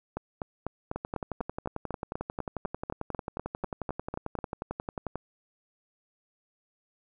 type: two click trains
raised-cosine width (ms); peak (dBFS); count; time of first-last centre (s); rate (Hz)
1; -18 / -19; 18 / 48; 0.17-4.388 / 0.96-5.156; 4.03 / 11.2
effects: none